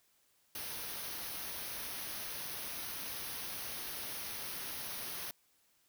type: band-stop noise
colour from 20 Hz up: white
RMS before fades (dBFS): -42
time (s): 0.55-5.31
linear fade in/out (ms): 2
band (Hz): 6300 to 9000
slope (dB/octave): 96
effects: white hiss -72 dBFS RMS until 5.88 s